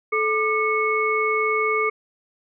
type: tone cluster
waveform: sine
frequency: 434 / 1195 / 2199 Hz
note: A4 / D6 / C#7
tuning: -24 / +30 / -14 cents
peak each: -23 dBFS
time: 0.12-1.9 s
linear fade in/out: 10 ms
effects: none